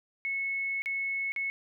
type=tone with dropouts; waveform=sine; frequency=2196 Hz; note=C#7; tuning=17 cents flat; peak=-29 dBFS; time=0.25-1.5 s; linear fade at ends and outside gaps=0 ms; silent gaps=0.82-0.859 / 1.32-1.362 s; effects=none